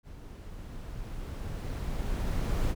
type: noise with level ramp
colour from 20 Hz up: brown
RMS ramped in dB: -46 to -27 dBFS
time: 0.03-2.75 s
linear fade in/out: 50 ms
effects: none